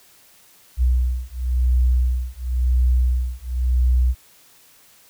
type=beating tone pair; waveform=sine; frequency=61.74 / 62.69 Hz; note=B1 / B1; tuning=0 / +27 cents; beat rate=0.95 Hz; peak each=-19 dBFS; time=0.77-4.15 s; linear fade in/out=50 ms; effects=white hiss -52 dBFS RMS until 5.09 s